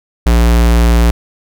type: tone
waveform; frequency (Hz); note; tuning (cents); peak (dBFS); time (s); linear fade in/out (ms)
square; 58.27; A#1; 0; -7; 0.26-1.11; 5
effects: none